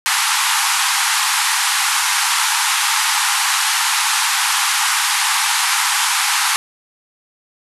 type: band-pass noise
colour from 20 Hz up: pink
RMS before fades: -17 dBFS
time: 0.06-6.56 s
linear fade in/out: 0 ms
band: 810 to 12000 Hz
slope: 96 dB/octave
effects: none